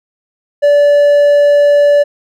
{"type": "tone", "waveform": "triangle", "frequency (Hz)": 579, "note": "D5", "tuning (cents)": -25, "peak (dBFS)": -3, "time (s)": [0.62, 2.04], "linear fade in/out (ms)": 20, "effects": []}